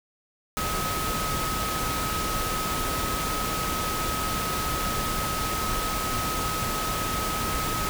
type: tone in noise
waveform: sine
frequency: 1273 Hz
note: D#6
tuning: 39 cents sharp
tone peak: -30 dBFS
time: 0.57-7.89 s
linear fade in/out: 0 ms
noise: pink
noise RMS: -29 dBFS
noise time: 0.57-7.89 s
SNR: -4 dB
effects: none